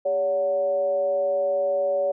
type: tone with frequency modulation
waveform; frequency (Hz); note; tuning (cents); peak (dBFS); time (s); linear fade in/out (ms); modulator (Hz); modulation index
sine; 568; C#5; +42; -20; 0.05-2.12; 10; 167; 0.44
effects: none